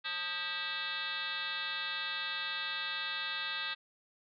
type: tone with frequency modulation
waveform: sine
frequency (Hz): 2637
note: E7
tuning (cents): 0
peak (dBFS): -34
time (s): 0.04-3.75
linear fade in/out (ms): 20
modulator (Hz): 349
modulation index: 4.1
effects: none